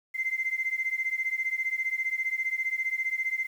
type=beating tone pair; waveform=sine; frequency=2073 / 2088 Hz; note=C7 / C7; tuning=-17 / -4 cents; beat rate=15 Hz; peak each=-29 / -30 dBFS; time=0.14-3.47 s; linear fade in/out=20 ms; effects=tanh soft clip ceiling -19 dBFS + 9-bit